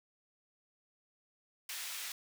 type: high-pass noise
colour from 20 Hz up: pink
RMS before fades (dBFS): -42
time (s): 1.69-2.12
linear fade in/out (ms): 2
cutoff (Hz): 2000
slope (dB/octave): 12
effects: none